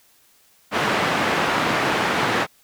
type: band-pass noise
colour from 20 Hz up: white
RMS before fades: -21 dBFS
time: 0.71-2.47 s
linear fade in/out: 50 ms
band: 130 to 1700 Hz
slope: 12 dB/octave
effects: white hiss -57 dBFS RMS until 2.63 s